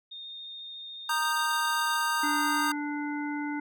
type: tone with vibrato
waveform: sine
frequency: 3669 Hz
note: A#7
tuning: 28 cents flat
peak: -39 dBFS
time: 0.11-2.02 s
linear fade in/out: 10 ms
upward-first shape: sine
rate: 14 Hz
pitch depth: 11 cents each way
type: chord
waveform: square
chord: Eb major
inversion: second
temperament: equal with one note detuned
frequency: 932.3 / 1230.2 / 1568 Hz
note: Bb5 / Eb6 / G6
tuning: 0 / -20 / 0 cents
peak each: -31 dBFS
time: 1.09-2.72 s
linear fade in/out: 5 ms
type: harmonic tone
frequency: 293.7 Hz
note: D4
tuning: in tune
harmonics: 1 / 3 / 5 / 7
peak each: -31 / -38 / -40 / -41 dBFS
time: 2.23-3.6 s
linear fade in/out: 5 ms
effects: none